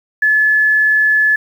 sine tone, 1721 Hz, A6, 39 cents flat, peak -9 dBFS, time 0.22-1.36 s, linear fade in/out 5 ms, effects 7-bit

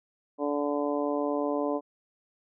harmonic tone, 145.2 Hz, D3, 19 cents flat, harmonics 2 / 3 / 4 / 5 / 6 / 7, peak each -30 / -32 / -31 / -37 / -40 / -37 dBFS, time 0.38-1.81 s, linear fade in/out 50 ms, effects none

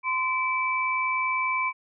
sine tone pair together, 1031 / 2315 Hz, C6 / D7, -26 / -25 cents, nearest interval octave + major second, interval 1401 cents, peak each -26 dBFS, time 0.03-1.73 s, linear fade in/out 50 ms, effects none

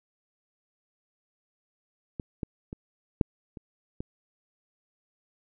clicks, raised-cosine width 3 ms, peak -20 / -18 / -24 / -8 / -28 / -21 dBFS, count 6, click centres 2.198 / 2.432 / 2.729 / 3.212 / 3.572 / 4.005 s, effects none

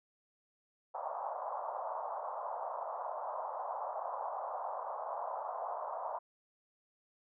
pink band-pass noise, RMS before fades -40 dBFS, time 0.94-6.19 s, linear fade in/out 10 ms, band 600 to 1100 Hz, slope 48 dB/octave, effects none

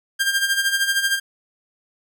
sawtooth tone with tremolo, 1598 Hz, G6, 33 cents sharp, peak -12 dBFS, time 0.19-1.2 s, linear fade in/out 20 ms, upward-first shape sine, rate 13 Hz, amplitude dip 65%, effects none

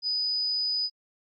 sine tone, 4978 Hz, D#8, in tune, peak -25 dBFS, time 0.02-0.9 s, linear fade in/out 50 ms, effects AAC 32 kbps

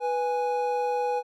triangle tone pair together, 492.5 / 828.9 Hz, B4 / G#5, -5 / -4 cents, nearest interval major sixth, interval 901 cents, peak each -25 dBFS, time 0-1.23 s, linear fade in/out 50 ms, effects none

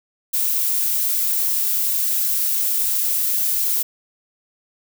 violet noise, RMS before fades -20 dBFS, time 0.33-3.83 s, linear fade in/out 10 ms, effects none

